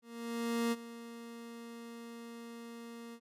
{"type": "tone with ADSR envelope", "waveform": "30% pulse", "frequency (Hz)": 233.1, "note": "A#3", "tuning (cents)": 0, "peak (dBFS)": -27, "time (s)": [0.02, 3.2], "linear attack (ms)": 700, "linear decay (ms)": 34, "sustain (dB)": -16, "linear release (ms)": 66, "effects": ["resampled to 32000 Hz"]}